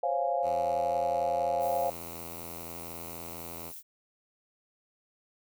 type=chord; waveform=sine; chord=Db major seventh; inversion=third; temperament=equal; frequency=523.3 / 554.4 / 698.5 / 830.6 Hz; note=C5 / Db5 / F5 / Ab5; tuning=0 / 0 / 0 / 0 cents; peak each=-33 / -33 / -29 / -34 dBFS; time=0.03-1.9 s; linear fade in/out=5 ms
type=tone with vibrato; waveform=5% pulse; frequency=84.1 Hz; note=E2; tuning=35 cents sharp; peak=-31 dBFS; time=0.42-3.73 s; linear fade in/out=50 ms; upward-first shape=square; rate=12 Hz; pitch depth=13 cents each way
type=noise; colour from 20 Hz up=violet; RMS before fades=-44 dBFS; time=1.59-3.83 s; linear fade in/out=50 ms
effects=none